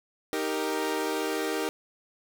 sawtooth chord, Eb major, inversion none, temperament equal, 311.1 / 392 / 466.2 Hz, Eb4 / G4 / Bb4, 0 / 0 / 0 cents, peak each -28 dBFS, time 0.33-1.69 s, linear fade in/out 0 ms, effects none

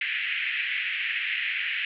pink band-pass noise, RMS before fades -29 dBFS, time 0.01-1.85 s, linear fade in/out 2 ms, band 1800 to 2900 Hz, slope 48 dB/octave, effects none

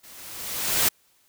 white noise with level ramp, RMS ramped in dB -48 to -19 dBFS, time 0.03-0.89 s, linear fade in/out 10 ms, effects white hiss -63 dBFS RMS until 1.28 s

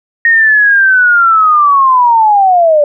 sine linear sweep, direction down, 1864.7 to 574 Hz, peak -4 dBFS, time 0.25-2.84 s, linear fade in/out 2 ms, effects none

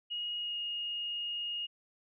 sine tone with pitch glide, 2881 to 2858 Hz, F#7 to F7, -47 to +39 cents, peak -34 dBFS, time 0.1-1.67 s, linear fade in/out 20 ms, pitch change -14 cents, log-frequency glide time 0.39-0.57 s, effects none

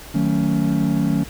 triangle chord, D# half-diminished seventh, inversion none, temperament just, 155.56 / 186.68 / 224 / 280 Hz, D#3 / F#3 / A3 / C#4, 0 / +16 / +31 / +18 cents, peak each -20 dBFS, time 0.14-1.24 s, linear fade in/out 10 ms, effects added 60 Hz sine -41 dBFS peak until 1.29 s + pink hiss -39 dBFS RMS until 1.29 s

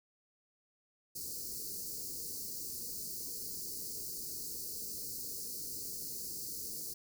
white band-stop noise, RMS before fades -42 dBFS, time 1.15-6.94 s, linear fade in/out 10 ms, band 500 to 4300 Hz, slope 96 dB/octave, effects none

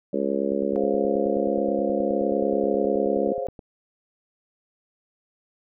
harmonic tone, 69.3 Hz, C#2, in tune, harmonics 3 / 4 / 5 / 6 / 7 / 8, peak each -29 / -29 / -29 / -29 / -29 / -29 dBFS, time 0.13-3.33 s, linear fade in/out 5 ms
click train, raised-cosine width 2 ms, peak -27 dBFS, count 30, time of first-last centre 0.52-3.592 s, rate 9.44 Hz
sine chord, Db major seventh, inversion second, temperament equal, 415.3 / 523.3 / 554.4 / 698.5 Hz, Ab4 / C5 / Db5 / F5, 0 / 0 / 0 / 0 cents, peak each -34 / -28 / -32 / -33 dBFS, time 0.76-3.47 s, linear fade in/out 0 ms
effects none

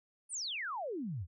sine exponential sweep, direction down, 9900 to 75 Hz, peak -36 dBFS, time 0.29-1.27 s, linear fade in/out 50 ms, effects none

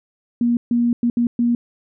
sine tone bursts at uneven times, 238 Hz, A#3, 36 cents sharp, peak -14 dBFS, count 5, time 0.41-0.57 / 0.71-0.93 / 1.03-1.1 / 1.17-1.27 / 1.39-1.55 s, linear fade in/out 2 ms, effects none

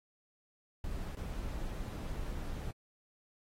brown noise with dropouts, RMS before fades -39 dBFS, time 0.84-2.71 s, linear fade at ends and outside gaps 2 ms, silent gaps 1.152-1.169 s, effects AAC 48 kbps

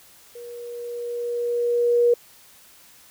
sine tone with level ramp, 478 Hz, A#4, 43 cents sharp, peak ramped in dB -36 to -13 dBFS, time 0.35-2.14 s, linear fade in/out 5 ms, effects white hiss -51 dBFS RMS until 3.1 s

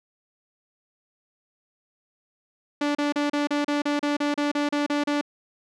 sawtooth tone bursts, 291.3 Hz, D4, 14 cents flat, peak -18 dBFS, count 14, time 2.81-5.212 s, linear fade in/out 5 ms, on 140 ms, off 34 ms, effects low-pass 5000 Hz 12 dB/octave

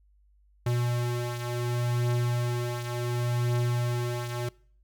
square beating tone pair, 120.8 / 121.49 Hz, B2 / B2, -38 / -28 cents, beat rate 0.69 Hz, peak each -28 / -34 dBFS, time 0.66-4.49 s, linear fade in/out 5 ms, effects noise-tail reverb RT60 0.5 s tail -23 dB re dry + added 50 Hz sine -59 dBFS peak until 4.83 s

